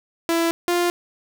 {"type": "tone pair in turn", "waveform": "sawtooth", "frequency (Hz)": [333.7, 349.8], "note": ["E4", "F4"], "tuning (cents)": [21, 3], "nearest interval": "minor second", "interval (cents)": 82, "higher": "second", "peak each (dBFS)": -14, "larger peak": "neither", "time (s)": [[0.29, 0.51], [0.68, 0.9]], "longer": "neither", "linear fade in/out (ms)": 0, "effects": []}